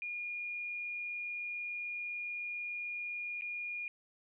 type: tone with dropouts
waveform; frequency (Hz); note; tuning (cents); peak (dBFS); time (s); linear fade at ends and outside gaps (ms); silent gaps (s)
sine; 2429; D#7; -42; -37; 0.02-3.88; 1; 3.411-3.42
effects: none